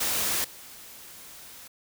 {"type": "noise with level steps", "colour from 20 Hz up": "white", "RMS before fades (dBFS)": [-27, -46], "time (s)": [0, 1.68], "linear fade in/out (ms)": 10, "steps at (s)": 0.44, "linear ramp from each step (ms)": 5, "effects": []}